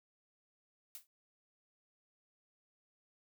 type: noise with exponential decay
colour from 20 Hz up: blue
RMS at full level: -44 dBFS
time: 0.95-1.07 s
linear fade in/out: 1 ms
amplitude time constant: 26 ms
effects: none